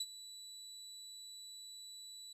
30% pulse tone with ADSR envelope, 3951 Hz, B7, in tune, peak -32 dBFS, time 0-2.33 s, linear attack 6 ms, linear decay 44 ms, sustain -15 dB, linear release 6 ms, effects resampled to 32000 Hz

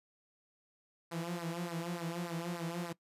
sawtooth tone with flanger, 170.5 Hz, F3, 41 cents flat, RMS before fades -39 dBFS, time 1.11-2.93 s, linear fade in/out 10 ms, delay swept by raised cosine 0.29 to 5.39 ms, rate 3.4 Hz, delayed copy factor -0.9, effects noise-tail reverb RT60 0.1 s tail -20 dB re dry + resampled to 32000 Hz

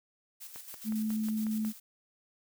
blue noise with tremolo, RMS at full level -45 dBFS, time 0.4-1.8 s, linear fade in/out 20 ms, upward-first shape square, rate 7.2 Hz, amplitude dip 50%
click train, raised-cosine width 0.5 ms, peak -32 dBFS, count 7, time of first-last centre 0.56-1.649 s, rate 5.51 Hz
sine tone, 217.4 Hz, A3, 21 cents flat, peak -29 dBFS, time 0.84-1.73 s, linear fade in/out 50 ms
effects none

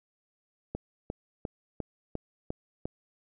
click train, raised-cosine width 2 ms, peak -20 dBFS, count 7, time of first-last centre 0.75-2.855 s, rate 2.85 Hz, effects none

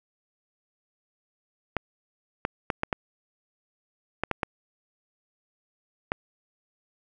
clicks, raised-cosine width 0.5 ms, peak -10 dBFS, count 9, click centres 1.767 / 2.451 / 2.702 / 2.834 / 2.928 / 4.236 / 4.313 / 4.432 / 6.119 s, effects none

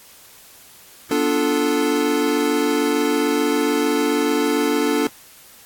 square chord, B half-diminished seventh, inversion none, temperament equal, 246.9 / 293.7 / 349.2 / 440 Hz, B3 / D4 / F4 / A4, 0 / 0 / 0 / 0 cents, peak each -26 / -21 / -27 / -22 dBFS, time 1.11-5.07 s, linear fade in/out 2 ms, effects white hiss -46 dBFS RMS until 5.65 s + AAC 64 kbps

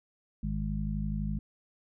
harmonic tone, 52 Hz, G#1, 3 cents sharp, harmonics 1 / 2 / 3 / 4, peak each -33 / -42 / -35 / -35 dBFS, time 0.43-1.39 s, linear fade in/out 5 ms, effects none

